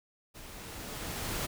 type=noise with level ramp; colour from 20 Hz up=pink; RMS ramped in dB=-49 to -33 dBFS; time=0.34-1.47 s; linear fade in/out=20 ms; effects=none